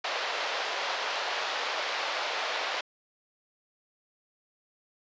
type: band-pass noise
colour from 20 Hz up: pink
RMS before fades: -32 dBFS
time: 0.04-2.81 s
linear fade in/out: 5 ms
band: 550 to 4700 Hz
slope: 24 dB/octave
effects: resampled to 16000 Hz